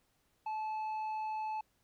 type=tone with tanh clipping; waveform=sine; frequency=867 Hz; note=A5; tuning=26 cents flat; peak=-36 dBFS; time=0.46-1.61 s; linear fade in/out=5 ms; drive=5 dB; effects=pink hiss -75 dBFS RMS until 1.83 s